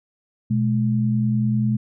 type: tone pair together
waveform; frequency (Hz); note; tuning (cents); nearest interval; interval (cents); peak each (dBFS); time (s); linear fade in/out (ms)
sine; 122.7 / 212.8; B2 / G#3; -11 / +42; minor seventh; 953; -20; 0.5-1.77; 10
effects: none